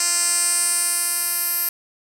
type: tone with band-pass filter sweep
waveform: 10% pulse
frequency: 347.4 Hz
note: F4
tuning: 9 cents flat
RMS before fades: -21 dBFS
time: 0-1.69 s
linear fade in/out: 2 ms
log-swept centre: 7500 to 12000 Hz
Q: 3.9
effects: none